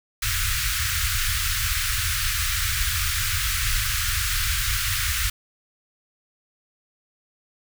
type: band-stop noise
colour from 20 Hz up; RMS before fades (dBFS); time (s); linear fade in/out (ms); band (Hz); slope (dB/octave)
pink; -24; 0.22-5.3; 5; 110 to 1300; 48
effects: none